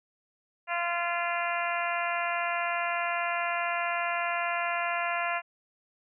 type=harmonic tone; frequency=344.8 Hz; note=F4; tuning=22 cents flat; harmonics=2 / 3 / 4 / 5 / 6 / 7 / 8; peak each=-32 / -34 / -35 / -36 / -37 / -37 / -38 dBFS; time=0.67-5.42 s; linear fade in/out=50 ms; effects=none